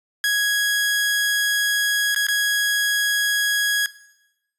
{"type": "tone with dropouts", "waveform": "sawtooth", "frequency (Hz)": 1661, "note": "G#6", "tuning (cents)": 0, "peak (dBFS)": -14, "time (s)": [0.24, 3.86], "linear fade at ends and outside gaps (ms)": 1, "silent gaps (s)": [[2.147, 2.161], [2.268, 2.285]], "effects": ["noise-tail reverb RT60 0.9 s tail -18 dB re dry", "resampled to 32000 Hz"]}